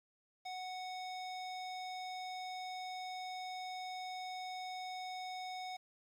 square tone with low-pass filter, 740 Hz, F#5, in tune, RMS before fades -44 dBFS, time 0.45-5.77 s, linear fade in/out 10 ms, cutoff 4900 Hz, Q 1.9, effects 11-bit

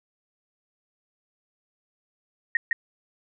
sine tone with echo, 1866 Hz, A#6, 1 cent sharp, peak -18 dBFS, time 2.55-2.57 s, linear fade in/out 2 ms, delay 160 ms, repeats 1, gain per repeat -2 dB, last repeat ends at 2.73 s, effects none

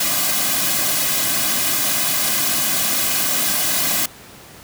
white noise with comb filter, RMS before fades -19 dBFS, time 0-4.06 s, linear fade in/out 5 ms, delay 2.2 ms, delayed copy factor -0.75, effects pink hiss -41 dBFS RMS until 4.63 s + high-pass 80 Hz 12 dB/octave

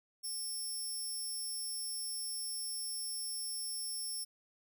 15% pulse tone, 5400 Hz, E8, 41 cents sharp, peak -32 dBFS, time 0.23-4.25 s, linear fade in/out 20 ms, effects none

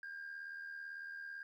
sine tone with amplitude modulation, 1606 Hz, G6, 41 cents sharp, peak -40 dBFS, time 0.03-1.43 s, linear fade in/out 2 ms, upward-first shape sine, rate 78 Hz, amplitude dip 60%, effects tanh soft clip ceiling -41 dBFS + 13-bit

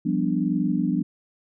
sine chord, G dominant seventh, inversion third, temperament equal, 174.61 / 196 / 246.9 / 293.7 Hz, F3 / G3 / B3 / D4, 0 / 0 / 0 / 0 cents, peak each -26 dBFS, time 0.05-1.03 s, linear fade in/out 10 ms, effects none

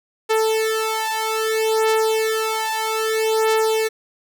sawtooth beating tone pair, 440.3 / 440.92 Hz, A4 / A4, +1 / +4 cents, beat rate 0.62 Hz, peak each -17 dBFS, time 0.29-3.89 s, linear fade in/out 20 ms, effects none

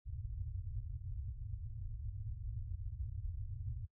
white low-pass noise, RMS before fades -43 dBFS, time 0.05-3.87 s, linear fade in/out 20 ms, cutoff 120 Hz, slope 96 dB/octave, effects noise-tail reverb RT60 0.1 s tail -21 dB re dry

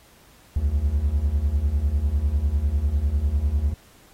triangle beating tone pair, 65.41 / 75.41 Hz, C2 / D2, 0 / +46 cents, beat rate 10 Hz, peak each -22 / -19 dBFS, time 0.56-3.74 s, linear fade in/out 5 ms, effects pink hiss -54 dBFS RMS until 4.13 s + AAC 48 kbps

